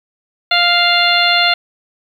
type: harmonic tone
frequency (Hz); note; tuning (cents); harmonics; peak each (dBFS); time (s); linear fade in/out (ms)
698.5; F5; 0; 1 / 2 / 3 / 4 / 5 / 6; -17 / -17 / -17 / -17 / -17 / -17; 0.51-1.54; 5
effects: 7-bit